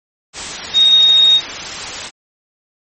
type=tone in noise; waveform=sine; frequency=3729 Hz; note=A#7; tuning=in tune; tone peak=-6 dBFS; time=0.73-1.41 s; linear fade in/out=50 ms; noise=white; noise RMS=-24 dBFS; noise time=0.33-2.11 s; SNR=+15 dB; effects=MP3 32 kbps